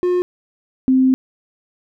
triangle / sine tone pair in turn, 358.7 / 260.4 Hz, F4 / C4, +46 / -8 cents, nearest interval tritone, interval 554 cents, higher first, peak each -12 / -10 dBFS, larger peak second, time 0.03-0.22 / 0.88-1.14 s, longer second, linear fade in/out 0 ms, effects none

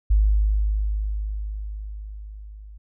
sine tone with level ramp, 51.91 Hz, G#1, in tune, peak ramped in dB -13 to -39 dBFS, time 0.1-2.78 s, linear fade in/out 10 ms, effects none

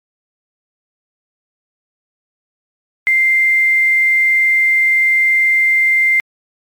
sine tone with quantisation, 2093 Hz, C7, in tune, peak -9 dBFS, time 3.07-6.2 s, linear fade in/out 0 ms, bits 6, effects MP3 96 kbps

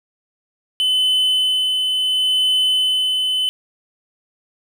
triangle tone with tremolo, 3028 Hz, F#7, 39 cents sharp, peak -12 dBFS, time 0.8-3.49 s, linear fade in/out 0 ms, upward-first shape sine, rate 0.71 Hz, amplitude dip 30%, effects none

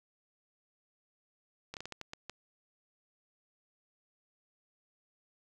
slowing click train, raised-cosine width 0.2 ms, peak -24 dBFS, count 8, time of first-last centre 1.74-2.297 s, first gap 28 ms, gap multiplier 1.34, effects none

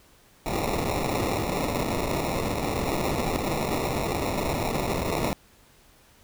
violet noise with sample-and-hold, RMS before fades -27 dBFS, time 0.46-5.33 s, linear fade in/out 0 ms, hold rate 1575 Hz, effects pink hiss -57 dBFS RMS until 6.23 s

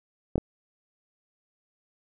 clicks, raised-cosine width 2 ms, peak -10 / -14 dBFS, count 2, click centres 0.357 / 0.38 s, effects none

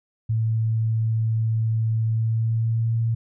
sine tone with pitch glide, 111.8 to 114.35 Hz, A2 to A#2, +28 to -33 cents, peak -19 dBFS, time 0.29-3.15 s, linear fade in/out 10 ms, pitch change +39 cents, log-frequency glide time 2.08-2.97 s, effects none

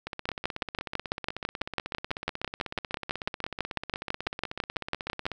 two click trains, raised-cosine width 0.3 ms, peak -11 / -18 dBFS, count 31 / 86, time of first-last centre 0.29-5.265 / 0.07-5.317 s, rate 6.03 / 16.2 Hz, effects none

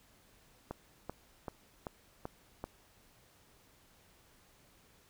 click train, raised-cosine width 1 ms, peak -25 dBFS, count 6, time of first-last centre 0.71-2.641 s, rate 2.59 Hz, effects pink hiss -65 dBFS RMS until 5.09 s

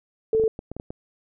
sine tone, 442.5 Hz, A4, 10 cents sharp, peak -17 dBFS, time 0.33-0.48 s, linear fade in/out 2 ms
clicks, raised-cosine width 2 ms, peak -20 dBFS, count 8, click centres 0.349 / 0.398 / 0.438 / 0.591 / 0.716 / 0.766 / 0.799 / 0.905 s
effects none

